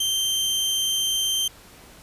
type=tone; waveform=sawtooth; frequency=3136 Hz; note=G7; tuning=in tune; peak=-18 dBFS; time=0-1.48 s; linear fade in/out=5 ms; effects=pink hiss -48 dBFS RMS until 2.02 s + resampled to 32000 Hz